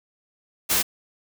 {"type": "noise", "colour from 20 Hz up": "white", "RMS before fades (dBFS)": -21, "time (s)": [0.69, 0.83], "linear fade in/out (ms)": 20, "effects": []}